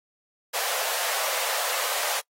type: high-pass noise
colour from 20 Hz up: pink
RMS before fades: -28 dBFS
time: 0.53-2.21 s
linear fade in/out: 20 ms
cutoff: 500 Hz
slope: 48 dB/octave
effects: noise-tail reverb RT60 0.1 s tail -25 dB re dry + AAC 48 kbps